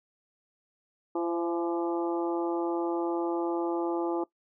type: harmonic tone with a mistuned harmonic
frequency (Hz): 170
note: F3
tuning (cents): -46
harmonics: 2 / 3 / 4 / 5 / 6 / 7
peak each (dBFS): -28 / -37 / -39 / -36 / -44 / -42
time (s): 1.15-4.24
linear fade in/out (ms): 5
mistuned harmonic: 3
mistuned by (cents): +25
effects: noise-tail reverb RT60 0.1 s tail -20 dB re dry